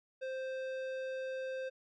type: tone with tanh clipping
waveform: sine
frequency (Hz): 523.3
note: C5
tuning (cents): 0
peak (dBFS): -39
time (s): 0.21-1.7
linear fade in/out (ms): 20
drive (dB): 14
effects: none